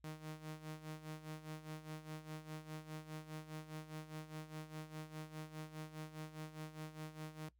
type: tone with tremolo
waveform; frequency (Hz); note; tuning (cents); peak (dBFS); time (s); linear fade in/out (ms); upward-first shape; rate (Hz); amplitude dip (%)
sawtooth; 155.5; D#3; -1; -40; 0.04-7.49; 2; sine; 4.9; 75
effects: noise-tail reverb RT60 0.1 s tail -19 dB re dry + added 60 Hz sine -70 dBFS peak until 7.59 s